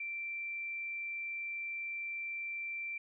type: tone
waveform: sine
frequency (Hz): 2349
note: D7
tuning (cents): 0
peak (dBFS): -37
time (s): 0-2.98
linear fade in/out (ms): 5
effects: none